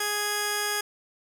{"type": "tone pair together", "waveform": "10% pulse", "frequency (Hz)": [415.3, 1661.2], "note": ["G#4", "G#6"], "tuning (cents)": [0, 0], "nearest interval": "2 octaves", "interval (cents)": 2400, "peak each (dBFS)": -21, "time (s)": [0, 0.81], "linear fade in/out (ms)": 5, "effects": []}